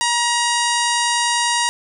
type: harmonic tone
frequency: 950 Hz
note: A#5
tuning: 33 cents sharp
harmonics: 1 / 2 / 3 / 4 / 5 / 6 / 7 / 8 / 9 / 10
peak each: -20 / -23 / -25 / -26 / -27 / -28 / -28 / -29 / -30 / -30 dBFS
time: 0.01-1.69 s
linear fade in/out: 0 ms
effects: none